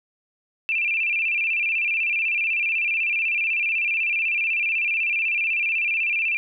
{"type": "tone with vibrato", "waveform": "sine", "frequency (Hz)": 2522, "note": "D#7", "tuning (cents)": 23, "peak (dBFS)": -20, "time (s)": [0.69, 6.37], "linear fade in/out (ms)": 0, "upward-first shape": "square", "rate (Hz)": 16, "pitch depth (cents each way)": 93, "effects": []}